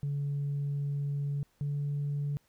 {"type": "tone pair in turn", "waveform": "sine", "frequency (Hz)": [142.5, 143.99], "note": ["C#3", "D3"], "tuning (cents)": [48, -34], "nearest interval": "unison", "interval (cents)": 18, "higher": "second", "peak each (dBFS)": -28, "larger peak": "neither", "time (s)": [[0.03, 1.43], [1.61, 2.37]], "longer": "first", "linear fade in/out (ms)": 0, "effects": ["tanh soft clip ceiling -27 dBFS", "pink hiss -70 dBFS RMS until 2.48 s"]}